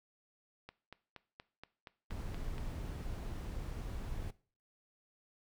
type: click train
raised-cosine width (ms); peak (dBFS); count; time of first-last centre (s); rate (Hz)
0.3; -32; 9; 0.69-2.581; 4.23
type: noise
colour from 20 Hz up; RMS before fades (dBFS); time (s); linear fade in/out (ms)
brown; -41; 2.1-4.31; 10
effects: noise-tail reverb RT60 0.4 s tail -19 dB re dry